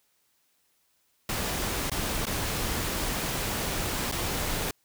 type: noise with dropouts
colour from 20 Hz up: pink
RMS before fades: -30 dBFS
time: 1.29-4.71 s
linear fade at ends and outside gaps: 2 ms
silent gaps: 1.898-1.916 / 2.255-2.267 / 4.115-4.122 s
effects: white hiss -70 dBFS RMS until 4.84 s